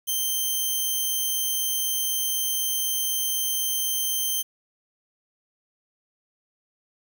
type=tone; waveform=5% pulse; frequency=3128 Hz; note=G7; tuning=4 cents flat; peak=-15 dBFS; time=0.07-4.43 s; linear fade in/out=20 ms; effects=8-bit